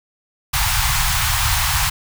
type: band-stop noise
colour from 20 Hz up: pink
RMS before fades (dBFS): -18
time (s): 0.53-1.9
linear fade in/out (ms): 10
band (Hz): 140 to 790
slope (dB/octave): 48
effects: none